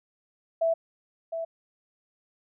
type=tone with echo; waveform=sine; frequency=659.3 Hz; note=E5; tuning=in tune; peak=-21 dBFS; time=0.61-0.74 s; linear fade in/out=10 ms; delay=710 ms; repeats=1; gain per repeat=-8 dB; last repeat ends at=1.45 s; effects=none